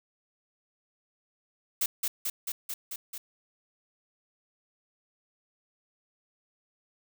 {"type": "noise with echo", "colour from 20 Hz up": "blue", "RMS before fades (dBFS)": -27, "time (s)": [1.81, 1.86], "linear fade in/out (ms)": 5, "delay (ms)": 220, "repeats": 6, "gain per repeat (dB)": -2, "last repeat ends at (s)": 3.18, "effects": []}